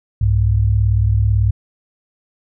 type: tone pair together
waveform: sine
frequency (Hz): 64.72 / 102.8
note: C2 / G#2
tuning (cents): -18 / -17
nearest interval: minor sixth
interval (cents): 801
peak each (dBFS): -16 / -13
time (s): 0.21-1.51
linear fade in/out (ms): 5
effects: none